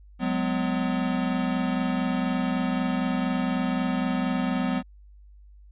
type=tone cluster; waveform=square; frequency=183.3 / 207.3 / 252.2 Hz; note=F#3 / G#3 / B3; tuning=-16 / -3 / +36 cents; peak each=-29 / -32 / -27 dBFS; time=0.19-4.83 s; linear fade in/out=50 ms; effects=added 50 Hz sine -47 dBFS peak until 5.71 s + resampled to 8000 Hz